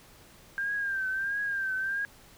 sine tone with vibrato, 1589 Hz, G6, 23 cents sharp, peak -28 dBFS, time 0.58-2.05 s, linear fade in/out 0 ms, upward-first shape triangle, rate 1.5 Hz, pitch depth 78 cents each way, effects pink hiss -55 dBFS RMS until 2.37 s

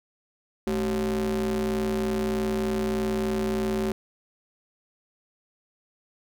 square ring-modulated tone, 82.41 Hz, E2, in tune, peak -22 dBFS, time 0.67-3.92 s, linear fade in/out 0 ms, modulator 298 Hz, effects none

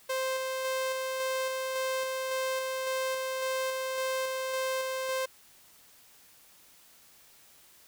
sawtooth tone with tremolo, 523.3 Hz, C5, in tune, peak -25 dBFS, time 0.09-5.26 s, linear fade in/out 10 ms, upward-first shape square, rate 1.8 Hz, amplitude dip 25%, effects white hiss -58 dBFS RMS until 7.87 s

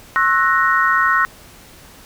sine chord, F# dominant seventh, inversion second, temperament equal with one note detuned, 1084 / 1318.5 / 1480 / 1864.7 Hz, C#6 / E6 / F#6 / A#6, -39 / 0 / 0 / 0 cents, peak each -18 dBFS, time 0.16-1.25 s, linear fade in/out 0 ms, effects pink hiss -43 dBFS RMS until 2.05 s

